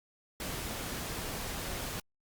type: noise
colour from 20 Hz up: pink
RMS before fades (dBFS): -38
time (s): 0.4-2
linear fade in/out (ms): 2
effects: Opus 48 kbps